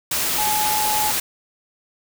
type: tone in noise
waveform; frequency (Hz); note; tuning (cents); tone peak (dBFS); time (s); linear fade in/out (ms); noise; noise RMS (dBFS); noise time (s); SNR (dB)
sine; 850; G#5; +40; -21; 0.38-1.11; 5; white; -22; 0.11-1.2; -2
effects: none